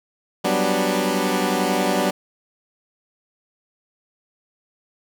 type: chord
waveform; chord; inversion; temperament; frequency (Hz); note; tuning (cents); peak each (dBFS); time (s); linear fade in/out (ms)
15% pulse; G major seventh; third; equal; 185 / 196 / 246.9 / 293.7; F#3 / G3 / B3 / D4; 0 / 0 / 0 / 0; -18; 0.44-2.11; 10
effects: none